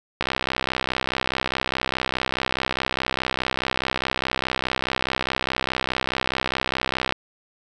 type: click train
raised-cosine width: 0.3 ms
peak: -6 dBFS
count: 449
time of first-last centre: 0.21-7.124 s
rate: 64.8 Hz
effects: none